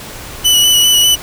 sawtooth tone with vibrato, 2960 Hz, F#7, in tune, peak -4 dBFS, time 0.44-1.16 s, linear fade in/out 20 ms, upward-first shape square, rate 5 Hz, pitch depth 16 cents each way, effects pink hiss -29 dBFS RMS until 1.22 s

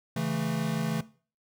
square chord, A major, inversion first, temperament equal, 138.59 / 164.81 / 220 Hz, C#3 / E3 / A3, 0 / 0 / 0 cents, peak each -34 / -32 / -33 dBFS, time 0.16-1.01 s, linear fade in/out 5 ms, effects noise-tail reverb RT60 0.4 s tail -18 dB re dry

